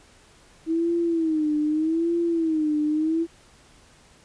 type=tone with vibrato; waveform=sine; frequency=320 Hz; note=D#4; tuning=49 cents sharp; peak=-20 dBFS; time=0.66-3.27 s; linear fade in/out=50 ms; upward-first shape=sine; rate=0.82 Hz; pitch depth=110 cents each way; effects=pink hiss -54 dBFS RMS until 4.24 s + resampled to 22050 Hz